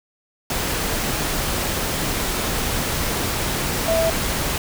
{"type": "tone in noise", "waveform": "sine", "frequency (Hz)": 655, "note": "E5", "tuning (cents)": -11, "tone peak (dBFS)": -17, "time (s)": [3.88, 4.1], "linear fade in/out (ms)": 2, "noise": "pink", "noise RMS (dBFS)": -23, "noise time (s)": [0.5, 4.58], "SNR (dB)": 3, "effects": []}